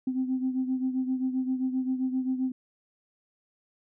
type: beating tone pair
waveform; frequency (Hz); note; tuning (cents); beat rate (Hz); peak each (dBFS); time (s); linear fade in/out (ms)
sine; 257.4 / 265; C4 / C4; -28 / +22; 7.6; -26 / -32; 0.07-2.52; 5
effects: tanh soft clip ceiling -19 dBFS